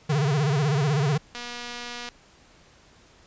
square tone with vibrato, 144.5 Hz, D3, 28 cents flat, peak -21 dBFS, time 0.09-1.18 s, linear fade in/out 10 ms, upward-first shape sine, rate 16 Hz, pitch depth 150 cents each way
click train, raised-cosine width 0.2 ms, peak -19 dBFS, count 179, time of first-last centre 1.35-2.089 s, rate 241 Hz
effects pink hiss -55 dBFS RMS until 3.26 s + resampled to 16000 Hz

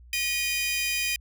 sawtooth tone cluster, 1908 / 2453 / 3109 Hz, A#6 / D#7 / G7, +40 / -25 / -15 cents, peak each -32 / -23 / -30 dBFS, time 0.13-1.16 s, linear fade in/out 2 ms, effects added 60 Hz sine -47 dBFS peak until 1.2 s

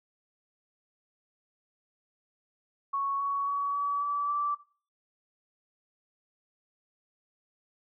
sine tone with pitch steps, 1108.7 / 1119.6 / 1130.7 / 1141.8 / 1153.1 / 1164.5 Hz, C#6 / C#6 / C#6 / D6 / D6 / D6, 0 / +17 / +34 / -49 / -32 / -15 cents, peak -27 dBFS, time 2.93-4.55 s, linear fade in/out 10 ms, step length 270 ms, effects noise-tail reverb RT60 0.4 s tail -17 dB re dry

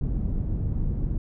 pink low-pass noise, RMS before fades -26 dBFS, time 0.01-1.18 s, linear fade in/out 5 ms, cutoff 170 Hz, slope 12 dB/octave, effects none

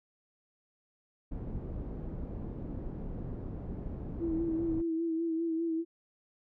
pink low-pass noise, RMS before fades -39 dBFS, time 1.31-4.82 s, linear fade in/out 10 ms, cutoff 360 Hz, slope 12 dB/octave
sine tone with vibrato, 328.8 Hz, E4, 4 cents flat, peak -29 dBFS, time 4.19-5.85 s, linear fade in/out 50 ms, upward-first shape sine, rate 5 Hz, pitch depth 39 cents each way
effects none

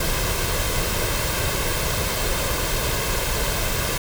pink noise with comb filter, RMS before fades -23 dBFS, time 0-3.98 s, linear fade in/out 5 ms, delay 1.9 ms, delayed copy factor +0.5, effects none

